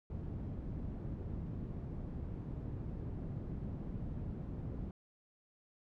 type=low-pass noise; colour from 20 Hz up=white; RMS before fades=-42 dBFS; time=0.1-4.91 s; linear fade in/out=2 ms; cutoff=160 Hz; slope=12 dB/octave; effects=none